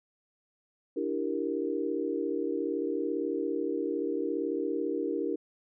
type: chord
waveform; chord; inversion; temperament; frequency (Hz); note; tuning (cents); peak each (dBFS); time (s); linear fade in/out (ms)
sine; E half-diminished seventh; third; equal with one note detuned; 293.7 / 331.3 / 392 / 466.2; D4 / E4 / G4 / Bb4; 0 / +9 / 0 / 0; -34; 0.96-5.36; 10
effects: none